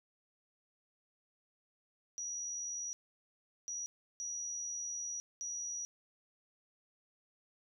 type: tone bursts at uneven times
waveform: sine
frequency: 5810 Hz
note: F#8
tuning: 32 cents flat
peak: -38 dBFS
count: 4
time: 2.18-2.93 / 3.68-3.86 / 4.2-5.2 / 5.41-5.85 s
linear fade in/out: 0 ms
effects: none